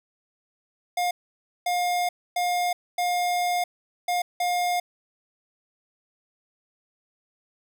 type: tone bursts at uneven times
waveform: square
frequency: 711 Hz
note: F5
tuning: 31 cents sharp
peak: -23 dBFS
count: 6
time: 0.97-1.11 / 1.66-2.09 / 2.36-2.73 / 2.98-3.64 / 4.08-4.22 / 4.4-4.8 s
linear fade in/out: 5 ms
effects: none